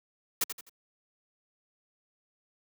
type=noise with echo; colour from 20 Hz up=white; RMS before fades=-27 dBFS; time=0.41-0.44 s; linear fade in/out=5 ms; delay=85 ms; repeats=3; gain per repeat=-9 dB; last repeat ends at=0.695 s; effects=high-pass 150 Hz 12 dB/octave